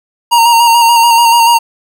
square tone with vibrato, 932.3 Hz, A#5, in tune, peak -5 dBFS, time 0.31-1.59 s, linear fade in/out 20 ms, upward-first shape square, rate 6.9 Hz, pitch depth 25 cents each way, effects none

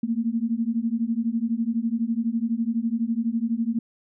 sine beating tone pair, 223.9 / 235.9 Hz, A3 / A#3, +30 / +21 cents, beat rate 12 Hz, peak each -25 dBFS, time 0.03-3.79 s, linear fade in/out 5 ms, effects none

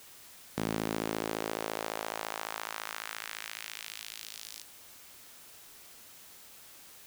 sawtooth tone with high-pass filter sweep, 54.5 Hz, A1, 16 cents flat, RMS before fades -38 dBFS, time 0.57-4.62 s, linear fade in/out 5 ms, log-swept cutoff 200 to 4800 Hz, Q 1.2, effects white hiss -53 dBFS RMS until 7.06 s

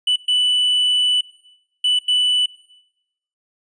triangle tone bursts at uneven times, 2978 Hz, F#7, 11 cents sharp, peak -13 dBFS, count 4, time 0.07-0.16 / 0.28-1.21 / 1.84-1.99 / 2.08-2.46 s, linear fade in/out 5 ms, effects noise-tail reverb RT60 0.9 s tail -20 dB re dry + resampled to 22050 Hz

